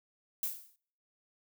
violet noise with exponential decay, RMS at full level -31 dBFS, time 0.43-0.76 s, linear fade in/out 1 ms, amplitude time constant 71 ms, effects noise-tail reverb RT60 0.6 s tail -26 dB re dry

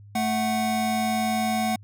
square tone pair together, 220 / 740 Hz, A3 / F#5, 0 / 0 cents, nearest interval octave + major sixth, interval 2100 cents, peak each -26 dBFS, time 0.15-1.76 s, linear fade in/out 5 ms, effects added 102 Hz sine -44 dBFS peak until 1.83 s

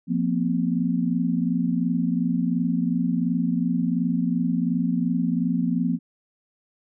sine chord, F suspended fourth, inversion none, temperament equal with one note detuned, 174.61 / 233.1 / 255.9 Hz, F3 / Bb3 / C4, 0 / 0 / -38 cents, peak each -24 / -25 / -25 dBFS, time 0.07-5.99 s, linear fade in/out 50 ms, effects none

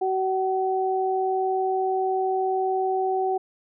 sine tone pair together, 378.4 / 756.8 Hz, F#4 / F#5, +39 / +39 cents, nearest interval octave, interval 1200 cents, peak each -24 dBFS, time 0.01-3.38 s, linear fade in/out 10 ms, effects none

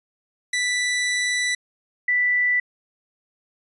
sawtooth / sine tone pair in turn, 1975.5 / 1975.5 Hz, B6 / B6, 0 / 0 cents, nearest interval unison, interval 0 cents, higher neither, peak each -17 dBFS, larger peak neither, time 0.53-1.55 / 2.08-2.6 s, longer first, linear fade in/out 5 ms, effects resampled to 24000 Hz

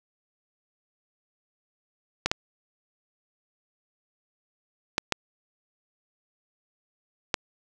clicks, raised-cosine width 0.2 ms, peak -5 dBFS, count 5, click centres 2.26 / 2.315 / 4.981 / 5.123 / 7.342 s, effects none

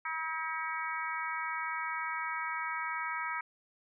harmonic tone, 320.2 Hz, D#4, 50 cents sharp, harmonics 3 / 4 / 5 / 6 / 7, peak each -39 / -38 / -41 / -42 / -40 dBFS, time 0.05-3.41 s, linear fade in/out 5 ms, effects none

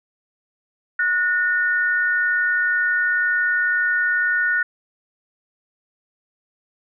sine tone pair together, 1461 / 1819.1 Hz, F#6 / A#6, -22 / -43 cents, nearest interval major third, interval 379 cents, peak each -18 / -22 dBFS, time 0.99-4.63 s, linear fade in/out 5 ms, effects none

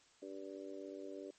harmonic tone, 97.1 Hz, G2, 16 cents flat, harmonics 3 / 4 / 5 / 6, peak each -50 / -49 / -53 / -52 dBFS, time 0.22-1.31 s, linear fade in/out 5 ms, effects white hiss -68 dBFS RMS until 1.38 s + MP3 32 kbps

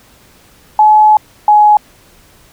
sine tone pair in turn, 854 / 840.3 Hz, G#5 / G#5, +48 / +20 cents, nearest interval unison, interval 28 cents, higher first, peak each -3 dBFS, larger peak neither, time 0.79-1.17 / 1.48-1.77 s, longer first, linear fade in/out 2 ms, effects pink hiss -45 dBFS RMS until 2.52 s

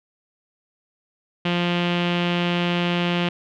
sawtooth tone with low-pass filter, 174.61 Hz, F3, in tune, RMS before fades -22 dBFS, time 1.45-3.29 s, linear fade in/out 5 ms, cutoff 3000 Hz, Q 3.8, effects none

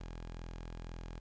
sawtooth tone, 42 Hz, E1, 33 cents sharp, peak -39 dBFS, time 0-1.2 s, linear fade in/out 10 ms, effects resampled to 16000 Hz + 11-bit

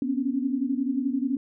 sine tone cluster, 244.8 / 269.7 / 281.1 Hz, B3 / C#4 / C#4, -15 / -47 / +24 cents, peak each -28 dBFS, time 0.02-1.37 s, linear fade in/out 2 ms, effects none

